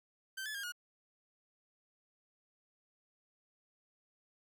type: tone with pitch steps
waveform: sawtooth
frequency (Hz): 1552 / 1721 / 1615 / 1442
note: G6 / A6 / G#6 / F#6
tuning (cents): -18 / -39 / -49 / -45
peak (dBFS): -36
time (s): 0.37-0.722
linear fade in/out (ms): 10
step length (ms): 88
effects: none